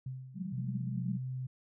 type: tone with exponential decay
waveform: sine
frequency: 130 Hz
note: C3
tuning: 11 cents flat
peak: -35 dBFS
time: 0.06-0.85 s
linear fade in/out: 5 ms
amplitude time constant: 170 ms
type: band-pass noise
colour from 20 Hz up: pink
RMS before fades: -39 dBFS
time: 0.34-1.19 s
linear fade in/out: 20 ms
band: 170 to 200 Hz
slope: 96 dB/octave
type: tone with pitch glide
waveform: sine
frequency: 127.9 to 128.86 Hz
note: C3 to C3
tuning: -39 to -26 cents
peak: -35 dBFS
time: 0.52-1.47 s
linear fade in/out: 10 ms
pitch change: +13 cents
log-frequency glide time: 1.09-1.26 s
effects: none